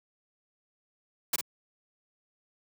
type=noise with echo; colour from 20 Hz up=white; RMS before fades=-27 dBFS; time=1.33-1.36 s; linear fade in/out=5 ms; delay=51 ms; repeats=1; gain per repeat=-6 dB; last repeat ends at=1.411 s; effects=high-pass 150 Hz 12 dB/octave